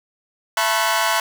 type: tone cluster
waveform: sawtooth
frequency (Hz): 670 / 875 / 976 / 1091 / 1504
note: E5 / A5 / B5 / C#6 / F#6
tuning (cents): +28 / -10 / -21 / -28 / +28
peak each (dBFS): -20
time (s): 0.57-1.2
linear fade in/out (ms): 2
effects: none